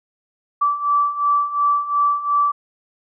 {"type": "beating tone pair", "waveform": "sine", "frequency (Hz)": [1158, 1160.8], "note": ["D6", "D6"], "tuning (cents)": [-25, -21], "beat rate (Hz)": 2.8, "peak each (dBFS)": [-21, -17], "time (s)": [0.61, 2.52], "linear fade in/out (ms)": 10, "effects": []}